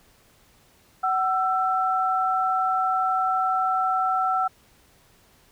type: tone pair together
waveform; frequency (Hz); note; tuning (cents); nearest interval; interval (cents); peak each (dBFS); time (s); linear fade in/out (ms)
sine; 751.9 / 1334; F#5 / E6; +28 / +20; minor seventh; 992; -23; 1.03-4.48; 10
effects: pink hiss -58 dBFS RMS until 5.51 s